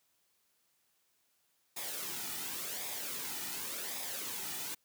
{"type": "noise with flanger", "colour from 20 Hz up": "white", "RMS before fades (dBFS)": -40, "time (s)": [1.76, 4.75], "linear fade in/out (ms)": 10, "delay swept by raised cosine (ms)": [0.68, 1.88], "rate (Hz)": 0.9, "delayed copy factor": -0.55, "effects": ["white hiss -75 dBFS RMS until 4.84 s", "high-pass 80 Hz 12 dB/octave"]}